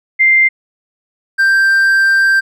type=tone pair in turn; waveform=sine / triangle; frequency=2093 / 1575.7 Hz; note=C7 / G6; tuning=0 / +9 cents; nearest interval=perfect fourth; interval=491 cents; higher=first; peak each=-6 dBFS; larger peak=neither; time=0.19-0.49 / 1.38-2.41 s; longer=second; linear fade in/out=20 ms; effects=none